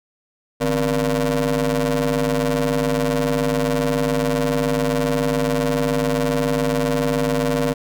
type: ring-modulated tone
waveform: 25% pulse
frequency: 107.2 Hz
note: A2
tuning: 45 cents flat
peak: -11 dBFS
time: 0.6-7.74 s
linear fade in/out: 20 ms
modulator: 366 Hz
effects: none